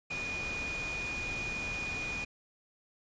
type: tone in noise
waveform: sine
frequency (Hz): 2456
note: D#7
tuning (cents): -23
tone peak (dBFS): -35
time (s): 0.1-2.25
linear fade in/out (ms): 10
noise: pink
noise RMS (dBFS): -41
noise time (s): 0.1-2.25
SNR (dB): +3
effects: resampled to 16000 Hz